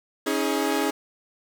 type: chord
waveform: sawtooth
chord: C# suspended second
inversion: none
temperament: equal with one note detuned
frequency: 277.2 / 318.2 / 415.3 Hz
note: C#4 / D#4 / G#4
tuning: 0 / +39 / 0 cents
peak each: -23 dBFS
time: 0.26-0.91 s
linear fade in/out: 10 ms
effects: 7-bit